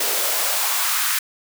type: noise with high-pass filter sweep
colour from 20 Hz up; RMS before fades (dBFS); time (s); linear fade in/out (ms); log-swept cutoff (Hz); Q
white; -21; 0-1.19; 5; 390 to 1500; 2
effects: none